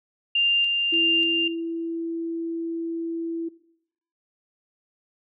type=tone with tremolo; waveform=sine; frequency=2794 Hz; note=F7; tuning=in tune; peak=-18 dBFS; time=0.35-1.48 s; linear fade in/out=5 ms; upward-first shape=square; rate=1.7 Hz; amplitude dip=30%
type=tone; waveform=sine; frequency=332 Hz; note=E4; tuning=12 cents sharp; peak=-26 dBFS; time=0.92-3.49 s; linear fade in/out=10 ms
effects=noise-tail reverb RT60 0.7 s tail -18 dB re dry